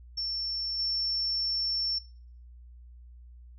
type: tone with level steps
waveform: sine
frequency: 5420 Hz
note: E8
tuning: 47 cents sharp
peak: -29 / -26 dBFS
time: 0.17-1.99 s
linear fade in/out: 10 ms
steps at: 0.78 s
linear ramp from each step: 20 ms
effects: noise-tail reverb RT60 0.5 s tail -23 dB re dry + added 60 Hz sine -47 dBFS peak until 3.58 s